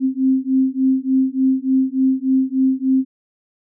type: beating tone pair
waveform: sine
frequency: 261.6 / 265 Hz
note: C4 / C4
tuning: 0 / +22 cents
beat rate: 3.4 Hz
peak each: -17 dBFS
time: 0-3.05 s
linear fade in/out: 50 ms
effects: none